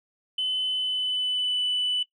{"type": "tone with pitch glide", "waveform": "sine", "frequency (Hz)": [3028, 2985], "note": ["F#7", "F#7"], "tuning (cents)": [39, 15], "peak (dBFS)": -22, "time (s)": [0.38, 2.03], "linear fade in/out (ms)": 5, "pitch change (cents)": -24, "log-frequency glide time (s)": [0.67, 1.6], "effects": ["noise-tail reverb RT60 0.1 s tail -18 dB re dry", "tanh soft clip ceiling -20 dBFS"]}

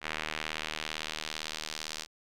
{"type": "tone with band-pass filter sweep", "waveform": "sawtooth", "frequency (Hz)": 77.78, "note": "D#2", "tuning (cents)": 0, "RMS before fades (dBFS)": -38, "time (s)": [0.01, 2.07], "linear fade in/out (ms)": 50, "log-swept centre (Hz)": [2200, 5100], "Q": 1.3, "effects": []}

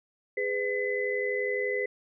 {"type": "tone cluster", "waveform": "sine", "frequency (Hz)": [411.3, 503, 2016], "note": ["G#4", "B4", "B6"], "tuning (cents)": [-17, 32, 35], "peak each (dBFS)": -31, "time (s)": [0.37, 1.86], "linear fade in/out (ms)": 5, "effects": []}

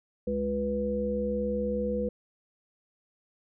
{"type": "harmonic tone with a mistuned harmonic", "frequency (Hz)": 69.3, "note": "C#2", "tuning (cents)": 0, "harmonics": [1, 3, 5, 7], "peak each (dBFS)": [-38, -31, -40, -29], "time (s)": [0.27, 2.09], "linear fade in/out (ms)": 5, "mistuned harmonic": 7, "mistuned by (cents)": 24, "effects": []}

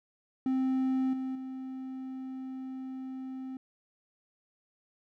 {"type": "tone with level steps", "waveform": "triangle", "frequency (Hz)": 261.6, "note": "C4", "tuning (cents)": 0, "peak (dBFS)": [-24, -30, -35], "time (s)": [0.46, 3.57], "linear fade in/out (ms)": 2, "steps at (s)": [1.13, 1.35], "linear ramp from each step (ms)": 5, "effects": []}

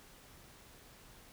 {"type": "silence", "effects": ["pink hiss -58 dBFS RMS until 1.32 s"]}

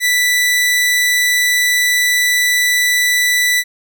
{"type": "tone", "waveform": "sawtooth", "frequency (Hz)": 1975, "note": "B6", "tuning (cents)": 0, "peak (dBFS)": -8, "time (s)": [0, 3.64], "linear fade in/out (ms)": 50, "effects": []}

